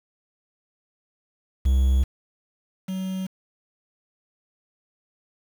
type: tone pair in turn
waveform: triangle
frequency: 65.8 / 188.22 Hz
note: C2 / F#3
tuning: +10 / +30 cents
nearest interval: octave + tritone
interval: 1820 cents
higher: second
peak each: -14 / -24 dBFS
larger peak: first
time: 1.65-2.04 / 2.88-3.27 s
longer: neither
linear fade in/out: 10 ms
effects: 7-bit